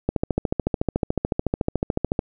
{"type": "click train", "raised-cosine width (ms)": 2, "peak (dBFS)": -7, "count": 30, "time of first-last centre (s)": [0.09, 2.191], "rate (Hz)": 13.8, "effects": []}